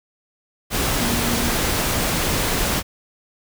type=tone in noise; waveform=sine; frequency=236.8 Hz; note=A#3; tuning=27 cents sharp; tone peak=-25 dBFS; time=0.96-1.58 s; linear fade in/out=50 ms; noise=pink; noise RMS=-21 dBFS; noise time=0.7-2.83 s; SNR=-7 dB; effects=none